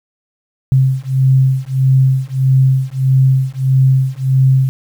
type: beating tone pair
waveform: sine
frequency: 131.5 / 133.1 Hz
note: C3 / C3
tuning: +9 / +30 cents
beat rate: 1.6 Hz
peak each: -12 dBFS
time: 0.72-4.69 s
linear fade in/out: 0 ms
effects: 7-bit